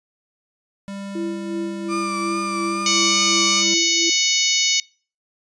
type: tone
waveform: square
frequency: 198.2 Hz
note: G3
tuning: 19 cents sharp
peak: -30 dBFS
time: 0.88-3.74 s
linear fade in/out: 0 ms
type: tone with tremolo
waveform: sine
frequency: 335 Hz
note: E4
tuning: 28 cents sharp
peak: -22 dBFS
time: 1.15-4.1 s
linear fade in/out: 5 ms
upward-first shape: sine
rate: 2.8 Hz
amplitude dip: 60%
type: tone with vibrato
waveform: 35% pulse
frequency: 1186 Hz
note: D6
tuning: 17 cents sharp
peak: -22 dBFS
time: 1.88-3.64 s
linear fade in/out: 50 ms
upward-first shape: triangle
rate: 2.4 Hz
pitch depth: 34 cents each way
type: harmonic tone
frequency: 740 Hz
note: F#5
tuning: in tune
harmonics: 3 / 4 / 5 / 6 / 7 / 8 / 9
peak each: -24 / -24 / -24 / -24 / -24 / -24 / -24 dBFS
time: 2.86-4.8 s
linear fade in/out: 2 ms
effects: noise-tail reverb RT60 0.4 s tail -26 dB re dry + resampled to 22050 Hz